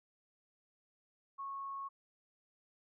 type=tone; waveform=sine; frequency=1099 Hz; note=C#6; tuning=15 cents flat; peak=-40 dBFS; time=1.38-1.89 s; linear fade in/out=20 ms; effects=none